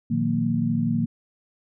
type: tone cluster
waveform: sine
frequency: 117.4 / 155.7 / 180.3 / 232.2 Hz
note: A#2 / D#3 / F#3 / A#3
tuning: +13 / +2 / -45 / -7 cents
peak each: -28 / -27 / -28 / -23 dBFS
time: 0.1-1.06 s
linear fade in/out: 10 ms
effects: none